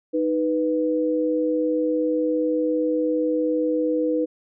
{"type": "tone pair together", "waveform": "sine", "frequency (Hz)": [311.1, 493.8], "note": ["D#4", "B4"], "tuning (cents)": [0, 0], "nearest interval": "minor sixth", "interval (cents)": 800, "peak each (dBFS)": -22, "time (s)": [0.13, 4.26], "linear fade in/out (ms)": 20, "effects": []}